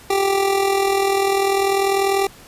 25% pulse tone with amplitude modulation, 392.5 Hz, G4, 2 cents sharp, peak -10 dBFS, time 0.1-2.27 s, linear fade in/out 5 ms, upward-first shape sine, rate 40.2 Hz, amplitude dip 50%, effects pink hiss -44 dBFS RMS until 2.47 s + resampled to 32000 Hz

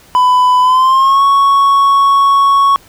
triangle tone with pitch glide, 1000 to 1109.6 Hz, B5 to C#6, +21 to +1 cents, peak -4 dBFS, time 0.15-2.76 s, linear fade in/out 0 ms, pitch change +180 cents, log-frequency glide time 0.61-1.23 s, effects pink hiss -43 dBFS RMS until 2.88 s

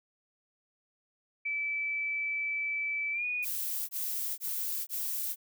sine tone with pitch glide, 2312 to 2464 Hz, D7 to D#7, -28 to -17 cents, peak -30 dBFS, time 1.45-3.45 s, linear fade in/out 10 ms, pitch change +111 cents, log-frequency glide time 3.12-3.25 s
violet noise bursts, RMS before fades -34 dBFS, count 4, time 3.42-5.36 s, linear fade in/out 50 ms, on 470 ms, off 20 ms
effects none

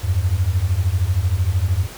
sine beating tone pair, 84 / 97 Hz, E2 / G2, +33 / -18 cents, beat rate 13 Hz, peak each -19 / -18 dBFS, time 0.03-1.87 s, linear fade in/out 20 ms, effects added 50 Hz sine -46 dBFS peak until 1.97 s + pink hiss -37 dBFS RMS until 1.97 s

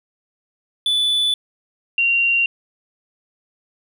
triangle / sine tone pair in turn, 3477 / 2761 Hz, A7 / F7, -21 / -20 cents, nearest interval major third, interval 399 cents, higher first, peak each -14 dBFS, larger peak neither, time 0.86-1.34 / 1.98-2.46 s, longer neither, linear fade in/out 2 ms, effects none

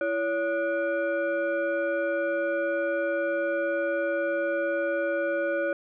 sine tone with frequency modulation, 564 Hz, C#5, 30 cents sharp, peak -24 dBFS, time 0.01-5.73 s, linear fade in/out 2 ms, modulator 899 Hz, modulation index 0.93, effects none

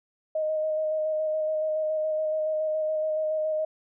sine tone with vibrato, 622.3 Hz, D#5, in tune, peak -24 dBFS, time 0.35-3.65 s, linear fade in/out 5 ms, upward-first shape square, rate 7.1 Hz, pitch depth 13 cents each way, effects none

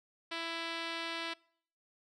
5% pulse tone with low-pass filter, 331.9 Hz, E4, 12 cents sharp, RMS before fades -39 dBFS, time 0.31-1.34 s, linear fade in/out 10 ms, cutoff 4700 Hz, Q 1.1, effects noise-tail reverb RT60 0.6 s tail -24 dB re dry

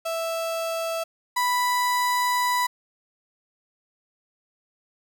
35% pulse tone pair in turn, 659.3 / 987.8 Hz, E5 / B5, 0 / 0 cents, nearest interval perfect fifth, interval 700 cents, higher second, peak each -24 / -19 dBFS, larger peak second, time 0.05-1.04 / 1.36-2.67 s, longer second, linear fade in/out 10 ms, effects 9-bit

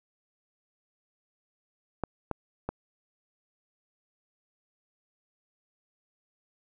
clicks, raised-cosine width 1 ms, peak -15 / -16 / -17 dBFS, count 3, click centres 2.037 / 2.313 / 2.69 s, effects none

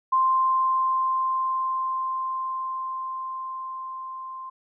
sine tone with level ramp, 1046.5 Hz, C6, in tune, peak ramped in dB -17 to -34 dBFS, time 0.12-4.5 s, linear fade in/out 10 ms, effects none

